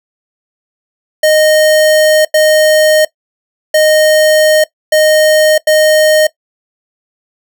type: tone bursts at uneven times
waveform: square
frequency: 618 Hz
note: D#5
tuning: 12 cents flat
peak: -6 dBFS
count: 5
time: 1.23-2.25 / 2.34-3.05 / 3.74-4.64 / 4.92-5.58 / 5.67-6.27 s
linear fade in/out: 5 ms
effects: noise-tail reverb RT60 0.1 s tail -19 dB re dry